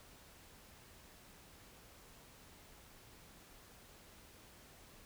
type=silence; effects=pink hiss -60 dBFS RMS until 5.05 s